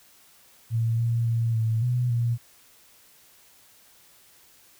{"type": "tone with pitch steps", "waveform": "sine", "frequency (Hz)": [114.3, 116.6, 115.3, 112.1, 123.3, 118.1], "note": ["A#2", "A#2", "A#2", "A2", "B2", "A#2"], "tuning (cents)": [-34, 1, -19, 33, -2, 23], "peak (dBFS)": -21, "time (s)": [0.7, 2.38], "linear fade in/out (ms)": 50, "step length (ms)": 280, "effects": ["white hiss -56 dBFS RMS until 4.79 s"]}